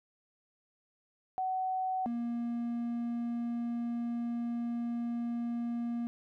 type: tone pair in turn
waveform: sine / triangle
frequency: 750 / 236.2 Hz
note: F#5 / A#3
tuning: +23 / +23 cents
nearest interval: octave + minor sixth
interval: 2000 cents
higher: first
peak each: -30 / -30 dBFS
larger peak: neither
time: 1.38-2.06 / 2.06-6.07 s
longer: second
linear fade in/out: 0 ms
effects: none